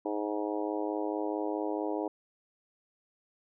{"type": "harmonic tone with a mistuned harmonic", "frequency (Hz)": 104.6, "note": "G#2", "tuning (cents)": 13, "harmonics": [3, 4, 5, 6, 7, 8, 9], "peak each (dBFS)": [-34, -36, -38, -40, -41, -42, -43], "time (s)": [0.05, 2.08], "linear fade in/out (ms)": 5, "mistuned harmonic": 9, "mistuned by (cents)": 22, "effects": []}